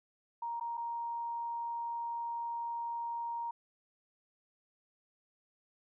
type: tone with dropouts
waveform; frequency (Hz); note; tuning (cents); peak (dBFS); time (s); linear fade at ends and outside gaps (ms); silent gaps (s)
sine; 936; A#5; +7; -35; 0.42-3.51; 5; 0.599-0.609 / 0.772-0.776
effects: none

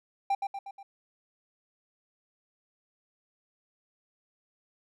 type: tone with echo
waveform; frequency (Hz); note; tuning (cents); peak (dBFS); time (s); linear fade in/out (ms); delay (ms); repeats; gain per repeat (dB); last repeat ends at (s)
triangle; 791; G5; +15; -22; 0.3-0.35; 5; 120; 4; -5; 0.83
effects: none

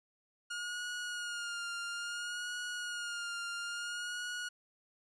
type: tone with vibrato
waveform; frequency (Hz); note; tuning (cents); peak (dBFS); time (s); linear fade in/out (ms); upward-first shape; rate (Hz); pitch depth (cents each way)
sawtooth; 1426; F6; +36; -34; 0.5-4.49; 10; sine; 0.59; 34
effects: resampled to 22050 Hz

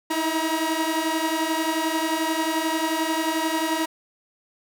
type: tone cluster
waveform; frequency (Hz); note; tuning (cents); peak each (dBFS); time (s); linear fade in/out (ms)
sawtooth; 315.7 / 327 / 954; D#4 / E4 / A#5; +25 / -14 / +40; -23; 0.1-3.86; 10
effects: none

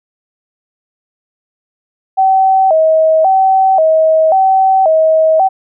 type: tone with vibrato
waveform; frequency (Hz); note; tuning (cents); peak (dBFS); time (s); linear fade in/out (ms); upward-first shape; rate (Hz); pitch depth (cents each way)
sine; 698; F5; -1; -6; 2.17-5.49; 20; square; 0.93; 160
effects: none

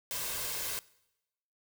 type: noise with comb filter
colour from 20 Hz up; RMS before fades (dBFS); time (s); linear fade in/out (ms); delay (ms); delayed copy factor
white; -36; 0.11-0.79; 0; 1.9; +0.5
effects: noise-tail reverb RT60 0.9 s tail -22 dB re dry

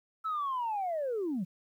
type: linear sweep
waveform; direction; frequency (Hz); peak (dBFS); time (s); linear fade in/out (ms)
sine; down; 1325 to 162.7; -29; 0.24-1.45; 20
effects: tanh soft clip ceiling -27 dBFS + 11-bit

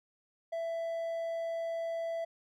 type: tone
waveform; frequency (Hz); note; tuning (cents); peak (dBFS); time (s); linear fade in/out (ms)
triangle; 664; E5; +12; -31; 0.52-2.25; 10
effects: none

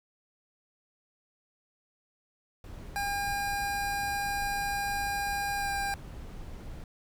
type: noise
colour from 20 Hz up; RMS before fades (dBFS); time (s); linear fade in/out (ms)
brown; -42; 2.64-6.84; 2
type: tone with pitch glide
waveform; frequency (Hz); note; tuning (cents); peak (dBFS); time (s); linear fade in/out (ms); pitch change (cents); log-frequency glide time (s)
25% pulse; 806 to 799.5; G5 to G5; +48 to +34; -26; 2.96-5.94; 0; -14; 5.57-5.7
effects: none

